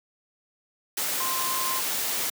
sine tone in noise, 1046.5 Hz, C6, in tune, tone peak -30 dBFS, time 1.2-1.8 s, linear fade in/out 5 ms, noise white, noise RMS -28 dBFS, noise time 0.97-2.3 s, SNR -5 dB, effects high-pass 200 Hz 12 dB/octave

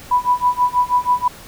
sine tone with tremolo, 987.8 Hz, B5, in tune, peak -10 dBFS, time 0.11-1.28 s, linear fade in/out 5 ms, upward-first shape sine, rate 6.2 Hz, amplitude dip 95%, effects pink hiss -39 dBFS RMS until 1.47 s

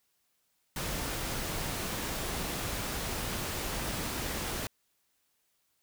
pink noise, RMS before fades -35 dBFS, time 0.76-4.67 s, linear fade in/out 2 ms, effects white hiss -75 dBFS RMS until 5.82 s

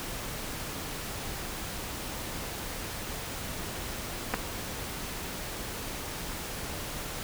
clicks, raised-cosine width 0.5 ms, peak -12 dBFS, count 2, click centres 4.338 / 4.342 s, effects pink hiss -37 dBFS RMS until 7.23 s

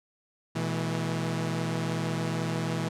sawtooth tone cluster, 120.7 / 163 / 212.8 Hz, B2 / E3 / G#3, -39 / -19 / +42 cents, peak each -29 / -26 / -33 dBFS, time 0.55-2.89 s, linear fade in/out 10 ms, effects low-pass 9000 Hz 12 dB/octave

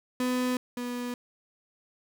35% pulse tone pair in turn, 251.2 / 244.6 Hz, B3 / B3, +30 / -16 cents, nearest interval unison, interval 46 cents, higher first, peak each -24 / -30 dBFS, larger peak first, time 0.2-0.57 / 0.77-1.14 s, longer neither, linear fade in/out 2 ms, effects none

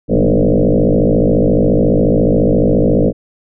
sine tone with frequency modulation, 140.5 Hz, C#3, 24 cents sharp, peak -8 dBFS, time 0.08-3.13 s, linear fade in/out 50 ms, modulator 54.3 Hz, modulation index 7.8, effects none

